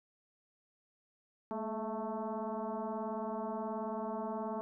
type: tone with frequency modulation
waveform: sine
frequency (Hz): 228.3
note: A#3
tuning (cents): -36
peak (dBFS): -35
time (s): 1.51-4.61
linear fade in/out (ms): 0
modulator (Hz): 219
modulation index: 3.8
effects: none